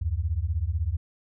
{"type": "beating tone pair", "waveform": "sine", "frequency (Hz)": [73.5, 89.5], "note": ["D2", "F2"], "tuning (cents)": [2, 43], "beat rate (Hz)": 16, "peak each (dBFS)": -27, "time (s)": [0.01, 0.97], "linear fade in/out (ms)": 10, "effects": []}